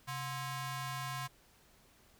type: ring-modulated tone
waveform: sawtooth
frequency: 590 Hz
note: D5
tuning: 8 cents sharp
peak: -31 dBFS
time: 0.07-1.28 s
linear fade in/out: 20 ms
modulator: 457 Hz
effects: pink hiss -65 dBFS RMS until 2.19 s